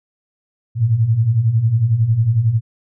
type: beating tone pair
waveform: sine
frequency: 105.7 / 116.7 Hz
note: G#2 / A#2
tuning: +31 / +2 cents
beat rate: 11 Hz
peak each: -19 / -13 dBFS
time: 0.75-2.61 s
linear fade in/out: 50 ms
effects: none

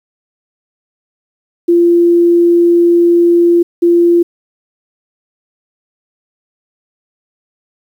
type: tone bursts at uneven times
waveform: sine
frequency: 344.1 Hz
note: F4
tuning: 26 cents flat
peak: -5 dBFS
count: 2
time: 1.68-3.63 / 3.82-4.23 s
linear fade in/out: 10 ms
effects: 7-bit

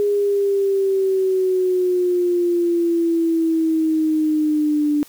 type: exponential sweep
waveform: sine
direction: down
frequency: 411.6 to 293.7 Hz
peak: -15 dBFS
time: 0-5.03 s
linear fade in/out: 0 ms
effects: white hiss -47 dBFS RMS until 5.08 s

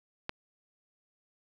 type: click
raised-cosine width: 0.3 ms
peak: -17 dBFS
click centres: 0.294 s
effects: none

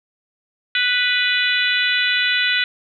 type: harmonic tone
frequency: 493.9 Hz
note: B4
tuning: in tune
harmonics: 3 / 4 / 5 / 6 / 7 / 8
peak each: -21 / -22 / -23 / -24 / -24 / -25 dBFS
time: 0.75-2.64 s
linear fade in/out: 2 ms
effects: none

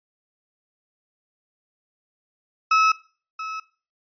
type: tone with echo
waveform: 35% pulse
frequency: 1294 Hz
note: E6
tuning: 32 cents flat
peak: -13 dBFS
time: 2.71-2.92 s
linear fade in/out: 5 ms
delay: 680 ms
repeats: 1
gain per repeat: -14 dB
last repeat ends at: 3.6 s
effects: noise-tail reverb RT60 0.4 s tail -20 dB re dry + resampled to 11025 Hz

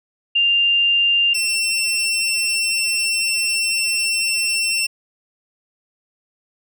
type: tone pair in turn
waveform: sine / 20% pulse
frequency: 2794 / 2702 Hz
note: F7 / E7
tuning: 0 / +42 cents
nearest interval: minor second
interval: 58 cents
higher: first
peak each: -13 dBFS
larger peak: neither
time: 0.35-1.34 / 1.34-4.87 s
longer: second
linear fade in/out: 10 ms
effects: none

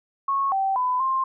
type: tone with pitch steps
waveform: sine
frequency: 1098 / 775 / 1003 / 1056 Hz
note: C#6 / G5 / B5 / C6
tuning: -17 / -20 / +26 / +16 cents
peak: -20 dBFS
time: 0.28-1.24 s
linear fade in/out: 5 ms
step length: 240 ms
effects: none

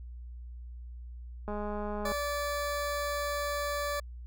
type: click train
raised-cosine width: 1 ms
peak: -24 dBFS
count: 134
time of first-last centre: 1.48-2.119 s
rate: 208 Hz
type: tone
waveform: 20% pulse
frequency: 580 Hz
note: D5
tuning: 22 cents flat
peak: -26 dBFS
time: 2.05-4 s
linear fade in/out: 5 ms
effects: added 60 Hz sine -41 dBFS peak until 4.26 s

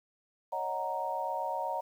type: chord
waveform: sine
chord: D# minor seventh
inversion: third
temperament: equal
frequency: 554.4 / 622.3 / 740 / 932.3 Hz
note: C#5 / D#5 / F#5 / A#5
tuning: 0 / 0 / 0 / 0 cents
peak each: -39 / -39 / -37 / -34 dBFS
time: 0.52-1.81 s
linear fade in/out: 10 ms
effects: 10-bit

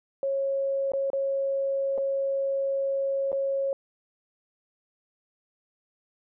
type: tone with dropouts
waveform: sine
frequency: 547 Hz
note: C#5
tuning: 23 cents flat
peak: -24 dBFS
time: 0.23-3.73 s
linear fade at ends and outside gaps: 1 ms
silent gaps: 0.919-0.935 / 1.102-1.132 / 1.978-1.982 / 3.318-3.328 s
effects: none

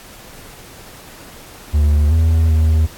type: tone with pitch steps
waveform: triangle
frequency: 74.2 / 81 / 79 Hz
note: D2 / E2 / D#2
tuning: +18 / -30 / +27 cents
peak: -8 dBFS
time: 1.73-2.87 s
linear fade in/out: 20 ms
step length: 380 ms
effects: pink hiss -39 dBFS RMS until 2.97 s + AAC 64 kbps

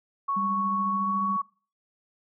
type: tone with pitch glide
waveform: sine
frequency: 1108.7 to 1119 Hz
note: C#6 to C#6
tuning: 0 to +16 cents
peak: -24 dBFS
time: 0.28-1.42 s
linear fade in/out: 10 ms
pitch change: +16 cents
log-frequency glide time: 0.89-1.15 s
type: tone with tremolo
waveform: sine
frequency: 197.9 Hz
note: G3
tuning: 17 cents sharp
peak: -29 dBFS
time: 0.36-1.37 s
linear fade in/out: 10 ms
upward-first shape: sine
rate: 14 Hz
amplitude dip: 45%
effects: noise-tail reverb RT60 0.4 s tail -22 dB re dry

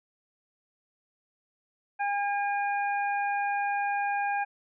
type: harmonic tone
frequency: 810 Hz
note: G#5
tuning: 43 cents flat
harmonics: 1 / 2 / 3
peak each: -27 / -33 / -37 dBFS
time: 1.99-4.45 s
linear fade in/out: 20 ms
effects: none

